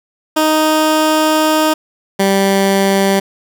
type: tone pair in turn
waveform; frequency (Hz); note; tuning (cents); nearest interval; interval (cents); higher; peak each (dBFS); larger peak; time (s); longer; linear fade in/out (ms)
15% pulse; 311.1 / 195.52; D#4 / G3; 0 / -4; minor sixth; 804; first; -4; neither; 0.36-1.74 / 2.19-3.2; first; 10
effects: none